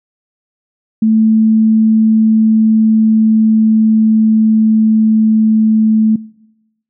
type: tone with pitch glide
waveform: sine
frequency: 220 to 218.5 Hz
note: A3 to A3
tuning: 0 to -12 cents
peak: -7 dBFS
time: 1.02-6.16 s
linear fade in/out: 5 ms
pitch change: -12 cents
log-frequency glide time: 2.07-5.98 s
effects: noise-tail reverb RT60 1.0 s tail -24 dB re dry